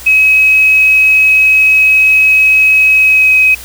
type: tone with pitch glide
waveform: sine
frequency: 2551 to 2532 Hz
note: D#7 to D#7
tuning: +43 to +30 cents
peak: -4 dBFS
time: 0.06-3.55 s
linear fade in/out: 10 ms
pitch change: -13 cents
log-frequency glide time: 3-3.36 s
effects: added 60 Hz sine -34 dBFS peak until 3.64 s + white hiss -30 dBFS RMS until 3.64 s